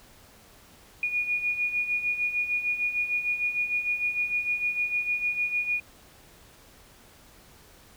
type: beating tone pair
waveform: sine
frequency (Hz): 2442 / 2448.6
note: D#7 / D#7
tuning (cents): -33 / -28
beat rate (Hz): 6.6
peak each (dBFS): -32 / -26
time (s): 1.03-5.8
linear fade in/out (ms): 2
effects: pink hiss -54 dBFS RMS until 7.96 s